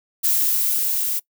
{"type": "noise with level ramp", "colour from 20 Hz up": "violet", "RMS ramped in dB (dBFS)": [-18, -23], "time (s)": [0.23, 1.2], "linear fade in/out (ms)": 20, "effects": ["noise-tail reverb RT60 0.1 s tail -22 dB re dry"]}